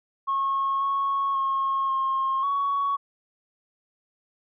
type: tone with pitch steps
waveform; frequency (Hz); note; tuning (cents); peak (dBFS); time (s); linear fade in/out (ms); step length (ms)
sine; 1090 / 1101 / 1083 / 1071 / 1119; C#6 / C#6 / C#6 / C6 / C#6; -29 / -12 / -41 / +40 / +16; -21; 0.27-2.97; 20; 540
effects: tanh soft clip ceiling -18 dBFS